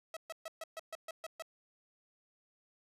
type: tone bursts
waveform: sawtooth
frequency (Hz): 648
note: E5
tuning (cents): -30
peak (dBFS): -37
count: 9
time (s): 0.14-1.423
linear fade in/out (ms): 2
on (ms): 27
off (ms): 130
effects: resampled to 32000 Hz